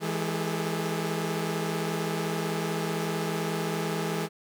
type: tone cluster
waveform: sawtooth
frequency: 163.8 / 208.7 / 401.8 / 433.1 Hz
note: E3 / G#3 / G4 / A4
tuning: -11 / +9 / +43 / -27 cents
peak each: -27 / -31 / -31 / -31 dBFS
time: 0-4.29 s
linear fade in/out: 50 ms
effects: none